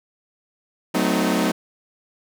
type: chord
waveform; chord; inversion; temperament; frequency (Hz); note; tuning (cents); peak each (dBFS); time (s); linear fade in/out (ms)
sawtooth; F# diminished seventh; none; equal with one note detuned; 185 / 220 / 255.9 / 311.1; F#3 / A3 / C4 / Eb4; 0 / 0 / -38 / 0; -20; 0.94-1.52; 10
effects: none